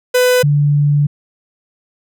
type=tone pair in turn; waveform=45% pulse / sine; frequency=500 / 145.51 Hz; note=B4 / D3; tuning=+21 / -16 cents; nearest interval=octave + major sixth; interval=2137 cents; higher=first; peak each=-9 dBFS; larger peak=neither; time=0.14-0.43 / 0.43-1.07 s; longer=second; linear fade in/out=10 ms; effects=none